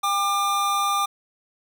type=tone pair together; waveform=square; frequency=800 / 1196.3 Hz; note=G5 / D6; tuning=+35 / +32 cents; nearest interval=perfect fifth; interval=697 cents; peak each=-27 / -22 dBFS; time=0.03-1.06 s; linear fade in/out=10 ms; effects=none